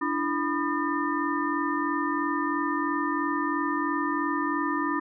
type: tone cluster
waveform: sine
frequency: 292.4 / 335.4 / 992 / 1217 / 1802 Hz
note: D4 / E4 / B5 / D#6 / A6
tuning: -7 / +30 / +7 / -39 / +41 cents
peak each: -29 / -32 / -31 / -31 / -33 dBFS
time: 0.01-5 s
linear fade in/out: 10 ms
effects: none